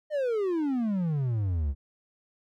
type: exponential sweep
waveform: triangle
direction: down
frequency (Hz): 622 to 65.41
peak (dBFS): -23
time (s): 0.1-1.75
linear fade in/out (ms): 50
effects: none